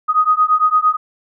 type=beating tone pair; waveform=sine; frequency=1244.5 / 1253.3 Hz; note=D#6 / D#6; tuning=0 / +12 cents; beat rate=8.8 Hz; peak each=-14 dBFS; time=0.08-0.97 s; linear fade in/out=20 ms; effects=none